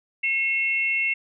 sine tone pair together, 2165 / 2700 Hz, C#7 / E7, -41 / +41 cents, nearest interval major third, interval 382 cents, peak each -23 / -24 dBFS, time 0.23-1.14 s, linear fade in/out 10 ms, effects none

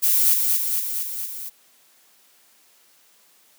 violet noise with echo, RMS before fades -18 dBFS, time 0.02-0.35 s, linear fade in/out 20 ms, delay 230 ms, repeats 5, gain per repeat -3 dB, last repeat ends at 1.5 s, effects white hiss -57 dBFS RMS until 3.58 s + high-pass 200 Hz 12 dB/octave

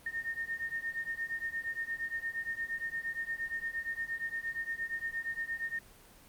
sine beating tone pair, 1827 / 1835.6 Hz, A#6 / A#6, -35 / -27 cents, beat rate 8.6 Hz, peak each -38 / -37 dBFS, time 0.06-5.79 s, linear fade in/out 5 ms, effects pink hiss -57 dBFS RMS until 6.28 s + Opus 24 kbps

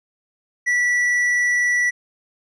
sine tone with tanh clipping, 1954 Hz, B6, 19 cents flat, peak -17 dBFS, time 0.66-1.91 s, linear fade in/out 20 ms, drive 6 dB, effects none

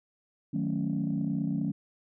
sine chord, D# half-diminished seventh, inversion none, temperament equal, 155.56 / 185 / 220 / 277.2 Hz, D#3 / F#3 / A3 / C#4, 0 / 0 / 0 / 0 cents, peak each -32 dBFS, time 0.53-1.72 s, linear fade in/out 10 ms, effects tanh soft clip ceiling -20 dBFS

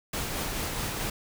pink noise with tremolo, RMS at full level -31 dBFS, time 0.13-1.1 s, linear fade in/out 5 ms, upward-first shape sine, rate 4.6 Hz, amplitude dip 25%, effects none

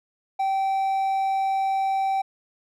triangle tone, 775 Hz, G5, 20 cents flat, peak -19 dBFS, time 0.39-2.22 s, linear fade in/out 10 ms, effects none

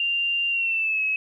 sine tone with pitch glide, 2785 to 2569 Hz, F7 to E7, -5 to -45 cents, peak -21 dBFS, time 0-1.16 s, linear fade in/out 2 ms, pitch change -140 cents, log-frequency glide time 0.49-1.02 s, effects 10-bit

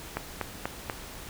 click train, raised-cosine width 0.5 ms, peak -14 dBFS, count 4, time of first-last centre 0.17-0.898 s, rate 4.12 Hz, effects pink hiss -43 dBFS RMS until 1.29 s

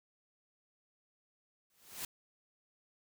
white noise with exponential growth, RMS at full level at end -38 dBFS, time 1.7-2.05 s, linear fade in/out 2 ms, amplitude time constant 75 ms, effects none

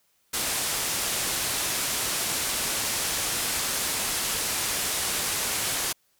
white low-pass noise, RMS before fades -28 dBFS, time 0.33-5.93 s, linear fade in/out 10 ms, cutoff 12000 Hz, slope 24 dB/octave, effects white hiss -68 dBFS RMS until 6.19 s

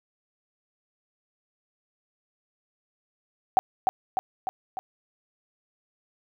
sine tone with echo, 760 Hz, F#5, 46 cents sharp, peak -14 dBFS, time 3.57-3.59 s, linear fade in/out 0 ms, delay 300 ms, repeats 4, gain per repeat -4 dB, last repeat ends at 4.79 s, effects none

